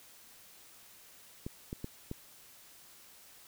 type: clicks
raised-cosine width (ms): 3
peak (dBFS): -25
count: 4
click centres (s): 1.465 / 1.729 / 1.844 / 2.114
effects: white hiss -57 dBFS RMS until 3.47 s